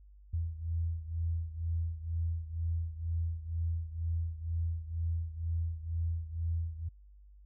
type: beating tone pair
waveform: sine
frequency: 82.41 / 84.51 Hz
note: E2 / E2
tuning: 0 / +44 cents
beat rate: 2.1 Hz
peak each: -33 / -37 dBFS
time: 0.33-6.89 s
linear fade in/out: 10 ms
effects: added 50 Hz sine -53 dBFS peak until 7.45 s